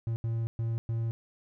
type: tone bursts at uneven times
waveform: triangle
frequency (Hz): 114.4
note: A#2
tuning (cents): -32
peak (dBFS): -26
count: 4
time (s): 0.07-0.16 / 0.24-0.47 / 0.59-0.78 / 0.89-1.11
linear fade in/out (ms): 0
effects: none